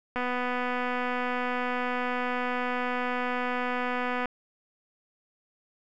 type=click train; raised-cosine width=0.5 ms; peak=-16 dBFS; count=1017; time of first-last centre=0.16-4.257 s; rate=248 Hz; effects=none